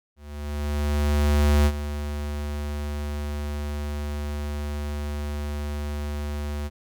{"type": "tone with ADSR envelope", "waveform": "square", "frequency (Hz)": 73.42, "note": "D2", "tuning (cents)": 0, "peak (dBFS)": -16, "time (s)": [0.16, 6.7], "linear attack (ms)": 1500, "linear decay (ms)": 55, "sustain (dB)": -12, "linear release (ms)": 37, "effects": []}